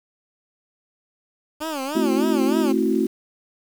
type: tone with vibrato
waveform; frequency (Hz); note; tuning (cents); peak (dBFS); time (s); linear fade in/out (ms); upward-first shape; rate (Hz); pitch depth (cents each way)
15% pulse; 291.3; D4; -14; -19; 1.6-2.73; 20; sine; 3.3; 180
type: chord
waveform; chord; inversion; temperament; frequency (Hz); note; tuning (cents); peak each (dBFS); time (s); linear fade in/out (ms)
sine; F# half-diminished seventh; first; equal with one note detuned; 220 / 265.3 / 329.6 / 370; A3 / C4 / E4 / F#4; 0 / +24 / 0 / 0; -23; 1.95-3.07; 10
effects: 7-bit